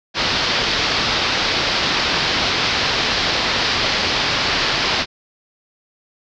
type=low-pass noise; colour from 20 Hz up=white; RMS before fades=-19 dBFS; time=0.14-5.06 s; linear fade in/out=50 ms; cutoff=5100 Hz; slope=48 dB/octave; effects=none